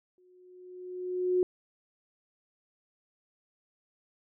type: tone with exponential growth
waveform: sine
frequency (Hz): 363.8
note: F#4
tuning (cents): -29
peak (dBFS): -21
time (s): 0.18-1.43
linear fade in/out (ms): 1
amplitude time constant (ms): 270
effects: none